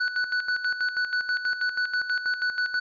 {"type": "tone with tremolo", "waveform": "square", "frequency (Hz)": 1486, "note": "F#6", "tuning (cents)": 7, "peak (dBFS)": -23, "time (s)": [0, 2.8], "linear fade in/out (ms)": 10, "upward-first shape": "square", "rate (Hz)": 6.2, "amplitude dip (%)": 65, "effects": ["resampled to 11025 Hz"]}